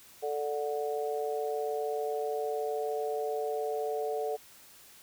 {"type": "chord", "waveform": "sine", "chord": "D major", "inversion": "second", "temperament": "just", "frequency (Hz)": [440.5, 587.3, 734.2], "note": ["A4", "D5", "F#5"], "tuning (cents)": [2, 0, -14], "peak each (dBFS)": [-32, -37, -36], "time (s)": [0.22, 4.37], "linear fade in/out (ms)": 20, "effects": ["white hiss -55 dBFS RMS until 5.02 s"]}